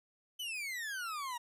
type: exponential sweep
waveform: 40% pulse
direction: down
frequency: 3075 to 933 Hz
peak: -37 dBFS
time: 0.39-1.38 s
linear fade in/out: 10 ms
effects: resampled to 32000 Hz + 13-bit